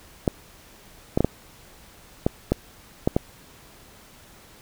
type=clicks; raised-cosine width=2 ms; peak=-5 dBFS; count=8; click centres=0.278 / 1.175 / 1.206 / 1.246 / 2.265 / 2.52 / 3.075 / 3.165 s; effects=pink hiss -50 dBFS RMS until 4.61 s